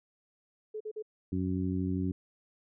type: tone bursts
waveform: sine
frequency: 430 Hz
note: A4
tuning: 40 cents flat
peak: -35 dBFS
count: 3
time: 0.74-1.025 s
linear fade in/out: 10 ms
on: 65 ms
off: 45 ms
type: harmonic tone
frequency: 92.5 Hz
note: F#2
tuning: in tune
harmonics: 1 / 2 / 3 / 4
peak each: -34 / -33 / -33 / -41 dBFS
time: 1.32-2.12 s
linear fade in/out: 5 ms
effects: none